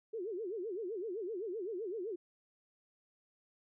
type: tone with vibrato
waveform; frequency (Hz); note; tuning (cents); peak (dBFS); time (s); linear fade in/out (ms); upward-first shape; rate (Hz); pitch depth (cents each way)
sine; 401.4; G4; +41; -37; 0.13-2.16; 10; sine; 7.8; 250
effects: none